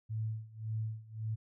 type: tone with tremolo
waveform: sine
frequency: 110 Hz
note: A2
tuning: in tune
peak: -32 dBFS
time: 0.09-1.36 s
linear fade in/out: 20 ms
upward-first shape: sine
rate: 1.8 Hz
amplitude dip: 90%
effects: none